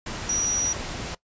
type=tone in noise; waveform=sine; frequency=5810 Hz; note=F#8; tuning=32 cents flat; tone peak=-21 dBFS; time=0.29-0.73 s; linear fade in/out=5 ms; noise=pink; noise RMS=-33 dBFS; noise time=0.06-1.15 s; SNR=+9 dB; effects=noise-tail reverb RT60 0.1 s tail -20 dB re dry + resampled to 16000 Hz